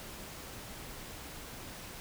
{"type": "silence", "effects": ["pink hiss -46 dBFS RMS until 2 s"]}